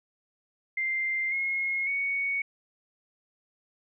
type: tone with pitch steps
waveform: sine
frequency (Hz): 2093 / 2159 / 2228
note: C7 / C#7 / C#7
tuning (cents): 0 / -46 / +8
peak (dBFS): -26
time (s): 0.77-2.42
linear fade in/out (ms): 5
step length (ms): 550
effects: none